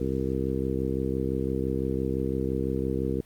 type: harmonic tone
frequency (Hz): 65.9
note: C2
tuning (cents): +13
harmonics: 1 / 2 / 3 / 4 / 5 / 6 / 7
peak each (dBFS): -33 / -33 / -33 / -33 / -33 / -33 / -33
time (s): 0-3.21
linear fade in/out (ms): 5
effects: pink hiss -58 dBFS RMS until 3.25 s + Opus 48 kbps